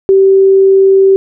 sine tone, 386.9 Hz, G4, 23 cents flat, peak -3 dBFS, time 0.09-1.16 s, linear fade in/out 0 ms, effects none

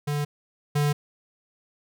square tone pair in turn, 146.3 / 146.3 Hz, D3 / D3, -6 / -6 cents, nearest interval unison, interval 0 cents, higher neither, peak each -25 / -21 dBFS, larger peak second, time 0.07-0.25 / 0.75-0.93 s, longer neither, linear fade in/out 10 ms, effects none

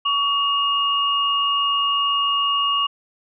sine tone pair together, 1130.6 / 2849 Hz, C#6 / F7, +34 / +34 cents, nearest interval octave + major third, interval 1600 cents, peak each -20 dBFS, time 0.05-2.87 s, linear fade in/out 10 ms, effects none

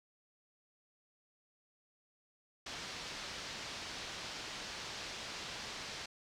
white low-pass noise, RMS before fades -45 dBFS, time 2.66-6.06 s, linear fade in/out 5 ms, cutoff 5500 Hz, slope 24 dB/octave, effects none

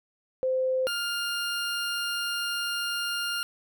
sine / 20% pulse tone pair in turn, 518 / 1405.8 Hz, C5 / F6, -17 / +11 cents, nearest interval octave + perfect fourth, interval 1728 cents, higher second, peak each -23 dBFS, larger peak neither, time 0.43-0.87 / 0.87-3.43 s, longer second, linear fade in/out 0 ms, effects none

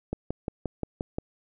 click train, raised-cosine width 2 ms, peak -16 dBFS, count 7, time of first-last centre 0.13-1.184 s, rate 5.69 Hz, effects none

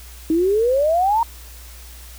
sine exponential sweep, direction up, 311.1 to 947 Hz, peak -14 dBFS, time 0.3-1.23 s, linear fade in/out 2 ms, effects added 60 Hz sine -38 dBFS peak until 2.18 s + white hiss -43 dBFS RMS until 2.18 s

